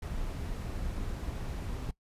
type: noise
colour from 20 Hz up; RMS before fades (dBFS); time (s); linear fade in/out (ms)
brown; -36; 0.02-1.91; 5
effects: noise-tail reverb RT60 0.1 s tail -19 dB re dry + resampled to 32000 Hz